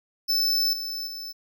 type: tone with level steps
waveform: square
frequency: 5274 Hz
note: E8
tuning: in tune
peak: -21 / -30 / -34 dBFS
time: 0.28-1.33 s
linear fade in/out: 20 ms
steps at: 0.73 / 1.07 s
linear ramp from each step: 2 ms
effects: none